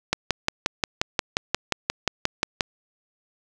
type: click train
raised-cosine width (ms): 0.2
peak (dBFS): -3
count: 15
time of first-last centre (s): 0.13-2.608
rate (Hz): 5.65
effects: none